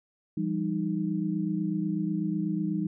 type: tone cluster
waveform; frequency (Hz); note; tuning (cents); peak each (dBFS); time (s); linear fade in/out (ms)
sine; 169 / 197.1 / 310; E3 / G3 / D#4; +43 / +10 / -6; -31 / -30 / -31; 0.37-2.87; 5
effects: none